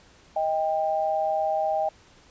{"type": "tone pair together", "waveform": "sine", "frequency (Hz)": [629, 792.5], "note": ["D#5", "G5"], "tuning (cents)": [19, 19], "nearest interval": "major third", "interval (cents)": 400, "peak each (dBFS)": -25, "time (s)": [0.36, 1.89], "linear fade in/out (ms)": 5, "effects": ["pink hiss -55 dBFS RMS until 2.3 s", "resampled to 16000 Hz"]}